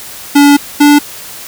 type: tone pair in turn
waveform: square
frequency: 286.5 / 291.5 Hz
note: D4 / D4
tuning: -43 / -13 cents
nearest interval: unison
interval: 30 cents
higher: second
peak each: -3 dBFS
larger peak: neither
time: 0.35-0.57 / 0.8-0.99 s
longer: first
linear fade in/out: 10 ms
effects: white hiss -28 dBFS RMS until 1.47 s